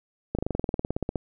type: slowing click train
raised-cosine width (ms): 2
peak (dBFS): -13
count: 17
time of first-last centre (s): 0.35-1.158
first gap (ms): 37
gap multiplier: 1.04
effects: none